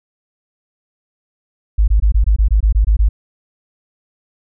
sine tone bursts, 51.91 Hz, G#1, in tune, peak -8 dBFS, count 11, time 1.78-3.09 s, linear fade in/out 10 ms, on 100 ms, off 21 ms, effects none

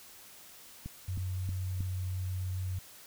click train, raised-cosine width 5 ms, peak -27 dBFS, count 4, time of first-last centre 0.86-1.806 s, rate 3.17 Hz
sine tone, 92.5 Hz, F#2, in tune, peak -32 dBFS, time 1.08-2.79 s, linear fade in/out 5 ms
effects white hiss -53 dBFS RMS until 3.06 s

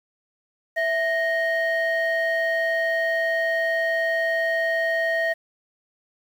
sine tone pair together, 659.3 / 1864.7 Hz, E5 / A#6, 0 / 0 cents, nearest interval octave + tritone, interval 1800 cents, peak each -21 dBFS, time 0.76-5.34 s, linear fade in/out 20 ms, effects tanh soft clip ceiling -17 dBFS + 8-bit

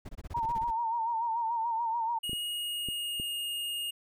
brown noise bursts, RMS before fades -40 dBFS, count 11, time 0.05-0.711 s, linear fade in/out 10 ms, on 41 ms, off 21 ms
sine tone with vibrato, 920 Hz, A#5, 23 cents flat, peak -28 dBFS, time 0.34-2.19 s, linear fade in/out 10 ms, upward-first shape sine, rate 6.9 Hz, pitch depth 64 cents each way
square tone with pitch glide, 2877 to 2846 Hz, F#7 to F7, -49 to +32 cents, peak -33 dBFS, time 2.23-3.91 s, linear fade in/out 10 ms, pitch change -19 cents, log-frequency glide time 2.5-3.3 s
clicks, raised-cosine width 3 ms, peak -27 dBFS, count 4, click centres 2.295 / 2.332 / 2.887 / 3.199 s
effects none

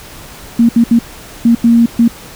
sine tone bursts at uneven times, 233.1 Hz, A#3, in tune, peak -4 dBFS, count 6, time 0.59-0.69 / 0.76-0.84 / 0.91-0.99 / 1.45-1.55 / 1.64-1.86 / 1.99-2.08 s, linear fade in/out 5 ms, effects pink hiss -33 dBFS RMS until 2.35 s

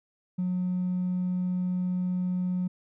sine tone with hard clipping, 181.5 Hz, F#3, 33 cents flat, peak -26 dBFS, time 0.38-2.68 s, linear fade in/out 10 ms, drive 1 dB, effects none

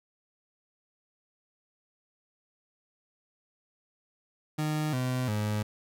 30% pulse tone with pitch steps, 153.1 / 127.26 / 105.79 Hz, D#3 / C3 / G#2, -28 / -48 / +32 cents, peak -25 dBFS, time 4.58-5.63 s, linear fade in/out 10 ms, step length 350 ms, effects none

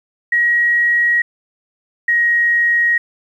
sine tone pair in turn, 1900 / 1886.9 Hz, A#6 / A#6, +33 / +21 cents, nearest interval unison, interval 12 cents, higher first, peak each -11 dBFS, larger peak neither, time 0.32-1.22 / 2.08-2.98 s, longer neither, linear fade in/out 5 ms, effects 8-bit

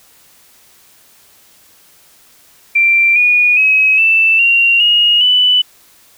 sine tone with pitch steps, 2358 / 2452 / 2551 / 2653 / 2759 / 2870 / 2985 Hz, D7 / D#7 / D#7 / E7 / F7 / F7 / F#7, +6 / -26 / +43 / +10 / -22 / +47 / +15 cents, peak -7 dBFS, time 2.75-5.62 s, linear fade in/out 10 ms, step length 410 ms, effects white hiss -47 dBFS RMS until 6.17 s

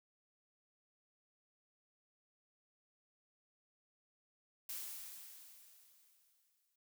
blue noise with exponential decay, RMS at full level -43 dBFS, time 4.69-6.76 s, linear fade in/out 5 ms, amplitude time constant 450 ms, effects none

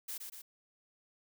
blue noise with echo, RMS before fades -41 dBFS, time 0.08-0.18 s, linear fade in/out 10 ms, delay 120 ms, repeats 2, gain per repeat -4 dB, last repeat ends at 0.42 s, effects none

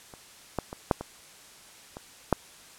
clicks, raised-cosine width 1 ms, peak -30 / -13 / -22 / -6 / -20 / -24 / -6 dBFS, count 7, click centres 0.138 / 0.587 / 0.729 / 0.912 / 1.01 / 1.969 / 2.327 s, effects white hiss -51 dBFS RMS until 2.78 s + low-pass 10000 Hz 12 dB/octave

